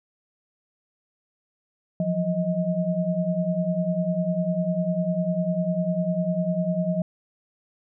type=tone cluster; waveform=sine; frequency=170.1 / 180.1 / 628 Hz; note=F3 / F#3 / D#5; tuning=-45 / -46 / +16 cents; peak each=-27 / -25 / -27 dBFS; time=2-7.02 s; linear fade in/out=2 ms; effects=none